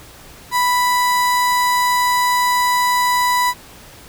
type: tone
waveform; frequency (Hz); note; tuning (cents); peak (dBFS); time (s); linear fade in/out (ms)
35% pulse; 987.8; B5; 0; -12; 0.51-3.54; 50
effects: pink hiss -41 dBFS RMS until 4.08 s